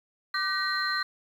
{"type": "tone cluster", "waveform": "sine", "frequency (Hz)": [1183, 1524, 1898, 4133], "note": ["D6", "G6", "A#6", "C8"], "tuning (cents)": [12, -49, 31, -22], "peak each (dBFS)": -31, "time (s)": [0.34, 1.03], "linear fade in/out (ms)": 5, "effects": ["tanh soft clip ceiling -16 dBFS", "9-bit"]}